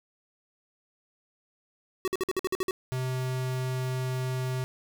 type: tone bursts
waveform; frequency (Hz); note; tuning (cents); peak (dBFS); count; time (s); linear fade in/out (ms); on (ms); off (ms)
square; 375.5; F#4; +26; -26; 9; 2.05-2.709; 0; 27; 52
type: tone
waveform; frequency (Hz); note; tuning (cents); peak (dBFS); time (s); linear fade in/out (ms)
square; 128.8; C3; -27; -29; 2.92-4.64; 0
effects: none